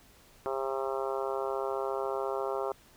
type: harmonic tone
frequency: 134.3 Hz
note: C3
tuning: 46 cents sharp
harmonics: 3 / 4 / 5 / 6 / 7 / 8 / 9 / 10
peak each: -34 / -36 / -38 / -40 / -41 / -42 / -43 / -44 dBFS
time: 0.46-2.72 s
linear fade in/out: 0 ms
effects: pink hiss -59 dBFS RMS until 2.96 s